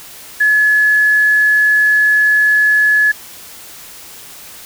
sine tone with quantisation, 1705 Hz, G#6, 45 cents sharp, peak -8 dBFS, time 0.4-3.12 s, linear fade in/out 10 ms, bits 6, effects white hiss -35 dBFS RMS until 4.65 s

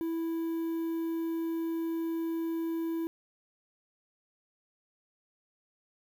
triangle tone with quantisation, 329.6 Hz, E4, in tune, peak -28 dBFS, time 0.01-3.07 s, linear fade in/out 0 ms, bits 9, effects none

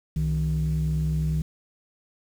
sine tone pair together, 65.7 / 156.26 Hz, C2 / D#3, +8 / +8 cents, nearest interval octave + minor third, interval 1500 cents, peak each -25 / -22 dBFS, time 0.16-1.42 s, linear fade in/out 5 ms, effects tanh soft clip ceiling -18 dBFS + 8-bit

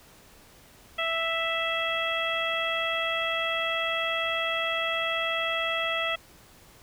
harmonic tone, 659.3 Hz, E5, in tune, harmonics 1 / 2 / 3 / 4 / 5, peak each -32 / -32 / -32 / -32 / -32 dBFS, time 0.98-6.16 s, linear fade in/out 10 ms, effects pink hiss -54 dBFS RMS until 6.82 s

